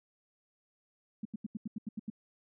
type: tone bursts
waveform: sine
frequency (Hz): 215.4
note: A3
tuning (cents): -37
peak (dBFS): -34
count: 9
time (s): 1.23-2.101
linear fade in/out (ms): 5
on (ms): 23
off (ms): 83
effects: none